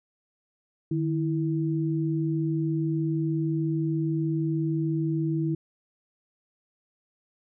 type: tone pair together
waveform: sine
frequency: 152.8 / 326.4 Hz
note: D#3 / E4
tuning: -31 / -17 cents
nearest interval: octave + minor second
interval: 1314 cents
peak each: -26 / -27 dBFS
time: 0.91-5.55 s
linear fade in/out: 5 ms
effects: none